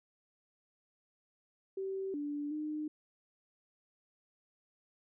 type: tone with pitch steps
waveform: sine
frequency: 385.3 / 291.6 / 304.2 Hz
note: G4 / D4 / D#4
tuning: -30 / -12 / -39 cents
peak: -35 dBFS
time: 1.77-2.88 s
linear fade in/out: 5 ms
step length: 370 ms
effects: none